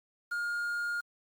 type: tone with quantisation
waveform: triangle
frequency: 1418 Hz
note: F6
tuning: 26 cents sharp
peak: -29 dBFS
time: 0.31-1.01 s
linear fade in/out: 10 ms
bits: 9
effects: Opus 48 kbps